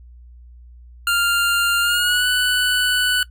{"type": "tone with pitch glide", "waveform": "25% pulse", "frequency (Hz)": [1396.9, 1488.5], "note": ["F6", "F#6"], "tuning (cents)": [0, 10], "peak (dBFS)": -12, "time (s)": [1.07, 3.23], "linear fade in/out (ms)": 2, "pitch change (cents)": 110, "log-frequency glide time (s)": [1.81, 2.27], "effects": ["noise-tail reverb RT60 0.1 s tail -19 dB re dry", "added 60 Hz sine -40 dBFS peak until 3.3 s"]}